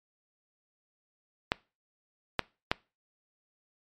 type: clicks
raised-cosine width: 0.3 ms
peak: -8 dBFS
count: 3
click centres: 1.519 / 2.393 / 2.715 s
effects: noise-tail reverb RT60 0.3 s tail -23 dB re dry + MP3 64 kbps